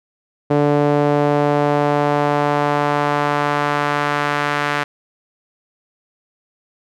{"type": "tone with band-pass filter sweep", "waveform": "sawtooth", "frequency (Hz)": 146, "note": "D3", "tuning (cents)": -10, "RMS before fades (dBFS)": -17, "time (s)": [0.5, 4.84], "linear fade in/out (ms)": 10, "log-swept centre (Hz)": [470, 1600], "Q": 1.2, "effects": []}